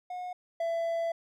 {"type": "tone pair in turn", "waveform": "triangle", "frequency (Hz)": [724, 668.2], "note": ["F#5", "E5"], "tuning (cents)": [-38, 23], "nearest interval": "minor second", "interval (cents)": 139, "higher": "first", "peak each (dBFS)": [-33, -26], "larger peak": "second", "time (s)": [[0.1, 0.33], [0.6, 1.12]], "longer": "second", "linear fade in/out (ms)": 5, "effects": []}